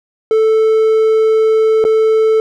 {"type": "tone with dropouts", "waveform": "triangle", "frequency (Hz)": 440, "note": "A4", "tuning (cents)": 0, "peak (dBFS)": -6, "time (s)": [0.31, 2.4], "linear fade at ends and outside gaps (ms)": 1, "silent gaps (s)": [1.841, 1.85], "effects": []}